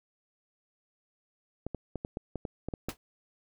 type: clicks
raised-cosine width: 2 ms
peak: -21 dBFS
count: 10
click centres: 1.666 / 1.747 / 1.957 / 2.049 / 2.171 / 2.357 / 2.452 / 2.686 / 2.738 / 2.886 s
type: noise with exponential decay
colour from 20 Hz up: pink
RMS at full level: -34 dBFS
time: 2.89-2.97 s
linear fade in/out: 1 ms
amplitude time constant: 17 ms
effects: none